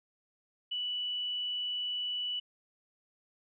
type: tone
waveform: sine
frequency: 2960 Hz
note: F#7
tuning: in tune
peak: -32 dBFS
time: 0.71-2.4 s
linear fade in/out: 10 ms
effects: none